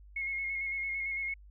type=tone with vibrato; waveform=sine; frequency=2166 Hz; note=C#7; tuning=41 cents flat; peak=-32 dBFS; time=0.16-1.34 s; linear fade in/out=5 ms; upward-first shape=square; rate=8.9 Hz; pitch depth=22 cents each way; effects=added 50 Hz sine -51 dBFS peak until 1.5 s